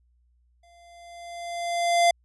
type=tone with exponential growth; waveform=square; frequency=690 Hz; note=F5; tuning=21 cents flat; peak=-16 dBFS; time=0.63-2.11 s; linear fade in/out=5 ms; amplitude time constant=320 ms; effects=added 60 Hz sine -61 dBFS peak until 2.24 s + resampled to 22050 Hz